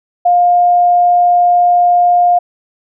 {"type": "tone", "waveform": "sine", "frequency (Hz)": 707, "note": "F5", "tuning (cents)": 21, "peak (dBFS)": -6, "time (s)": [0.25, 2.39], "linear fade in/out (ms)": 10, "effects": []}